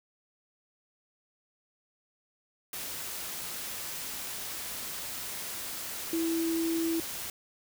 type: tone in noise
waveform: sine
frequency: 329.6 Hz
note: E4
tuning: in tune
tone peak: -27 dBFS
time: 6.13-7 s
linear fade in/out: 2 ms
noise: white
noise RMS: -38 dBFS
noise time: 2.73-7.3 s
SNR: +8 dB
effects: none